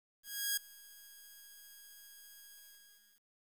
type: tone with ADSR envelope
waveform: 5% pulse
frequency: 1641 Hz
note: G#6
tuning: 21 cents flat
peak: -20 dBFS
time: 0.23-3.28 s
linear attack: 340 ms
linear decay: 6 ms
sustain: -23 dB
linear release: 710 ms
effects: 10-bit